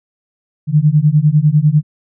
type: beating tone pair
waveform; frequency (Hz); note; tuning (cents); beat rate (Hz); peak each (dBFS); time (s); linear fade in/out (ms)
sine; 146 / 156; D3 / D#3; -10 / +5; 10; -11; 0.67-1.83; 50
effects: none